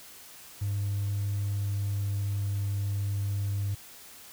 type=tone with pitch glide; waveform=triangle; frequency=100.7 to 100 Hz; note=G2 to G2; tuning=+47 to +35 cents; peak=-24 dBFS; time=0.61-3.75 s; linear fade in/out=10 ms; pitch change=-12 cents; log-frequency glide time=1.44-2.77 s; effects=tanh soft clip ceiling -23 dBFS + white hiss -49 dBFS RMS until 4.32 s